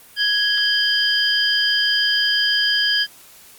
sine tone cluster, 1664 / 3140 / 4894 Hz, G#6 / G7 / D#8, +3 / +2 / -29 cents, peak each -20 dBFS, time 0.16-3.07 s, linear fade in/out 50 ms, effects white hiss -46 dBFS RMS until 3.58 s + Opus 32 kbps

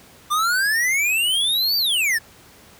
square exponential two-way sweep, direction up then down, 1175 to 4699 to 1705 Hz, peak -18 dBFS, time 0.3-2.19 s, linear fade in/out 20 ms, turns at 1.77 s, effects pink hiss -48 dBFS RMS until 2.79 s + high-pass 60 Hz 12 dB/octave

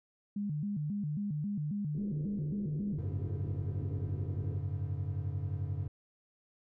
sine tone with vibrato, 174.61 Hz, F3, in tune, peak -32 dBFS, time 0.36-2.99 s, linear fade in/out 5 ms, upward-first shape square, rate 3.7 Hz, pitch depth 270 cents each way
white low-pass noise, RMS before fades -47 dBFS, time 1.94-4.59 s, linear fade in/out 20 ms, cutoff 440 Hz, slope 48 dB/octave
triangle chord, F# suspended second, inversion none, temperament equal with one note detuned, 92.5 / 103.83 / 141.34 Hz, F#2 / G#2 / C#3, 0 / 0 / +34 cents, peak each -34 / -36 / -37 dBFS, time 2.98-5.88 s, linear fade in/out 5 ms
effects none

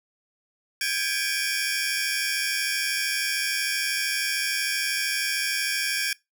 sawtooth tone cluster, 1588 / 1681 / 2300 / 2436 / 5480 Hz, G6 / G#6 / D7 / D#7 / F8, +22 / +20 / -37 / -37 / -34 cents, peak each -28 dBFS, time 0.81-6.13 s, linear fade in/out 2 ms, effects noise-tail reverb RT60 0.2 s tail -23 dB re dry

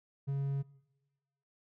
triangle tone, 138.59 Hz, C#3, in tune, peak -29 dBFS, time 0.27-0.63 s, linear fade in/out 20 ms, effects noise-tail reverb RT60 1.0 s tail -21 dB re dry

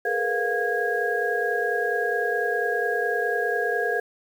sine tone cluster, 419.9 / 464.3 / 494.2 / 706 / 1644 Hz, G#4 / A#4 / B4 / F5 / G#6, +19 / -7 / +1 / +19 / -18 cents, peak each -29 / -28 / -32 / -29 / -26 dBFS, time 0.05-4 s, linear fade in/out 5 ms, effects 8-bit

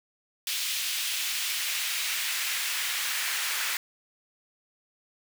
pink noise with high-pass filter sweep, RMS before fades -30 dBFS, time 0.47-3.77 s, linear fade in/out 2 ms, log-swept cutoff 3000 to 1700 Hz, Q 1.3, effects none

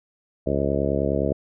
harmonic tone, 69.8 Hz, C#2, 13 cents sharp, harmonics 1 / 2 / 3 / 4 / 5 / 6 / 7 / 8 / 9, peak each -29 / -29 / -29 / -29 / -29 / -29 / -29 / -29 / -29 dBFS, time 0.46-1.33 s, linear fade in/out 10 ms, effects none

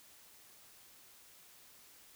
silence, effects white hiss -60 dBFS RMS until 2.15 s

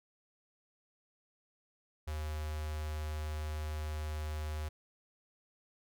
square tone with notch filter, 76.6 Hz, D#2, 27 cents flat, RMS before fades -38 dBFS, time 2.07-4.69 s, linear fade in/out 10 ms, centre 260 Hz, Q 0.97, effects none

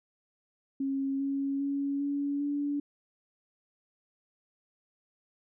sine tone with pitch steps, 272.2 / 276 / 279.9 / 283.8 / 287.7 Hz, C#4 / C#4 / C#4 / C#4 / D4, -31 / -7 / +17 / +41 / -36 cents, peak -28 dBFS, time 0.8-2.8 s, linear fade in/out 5 ms, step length 400 ms, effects none

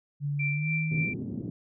sine tone with pitch glide, 144 to 157.94 Hz, D3 to D#3, -34 to +26 cents, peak -27 dBFS, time 0.2-1.07 s, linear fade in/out 50 ms, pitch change +160 cents, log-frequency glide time 0.51-0.7 s
sine tone with tremolo, 2351 Hz, D7, 1 cent sharp, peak -27 dBFS, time 0.39-1.14 s, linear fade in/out 10 ms, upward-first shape triangle, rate 3.5 Hz, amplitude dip 70%
pink band-pass noise, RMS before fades -35 dBFS, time 0.91-1.5 s, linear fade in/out 2 ms, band 110 to 330 Hz, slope 24 dB/octave
effects none

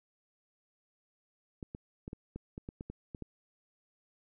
clicks, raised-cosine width 3 ms, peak -28 dBFS, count 11, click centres 1.628 / 1.749 / 2.079 / 2.131 / 2.36 / 2.579 / 2.689 / 2.809 / 2.9 / 3.148 / 3.223 s, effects none

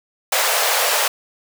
pink high-pass noise, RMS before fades -18 dBFS, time 0.32-1.08 s, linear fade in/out 5 ms, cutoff 490 Hz, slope 48 dB/octave, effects none

